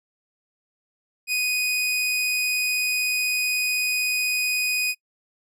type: tone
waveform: sawtooth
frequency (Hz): 2489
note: D#7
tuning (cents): 0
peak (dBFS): -18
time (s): 1.27-4.95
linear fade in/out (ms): 50
effects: noise-tail reverb RT60 0.1 s tail -26 dB re dry + resampled to 32000 Hz